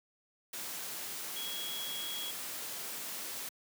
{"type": "tone in noise", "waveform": "sine", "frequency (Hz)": 3322, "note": "G#7", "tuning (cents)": 0, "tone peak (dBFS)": -39, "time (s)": [1.36, 2.31], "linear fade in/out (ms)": 5, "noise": "white", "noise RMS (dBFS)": -41, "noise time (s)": [0.53, 3.49], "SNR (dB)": -1, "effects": ["high-pass 150 Hz 12 dB/octave"]}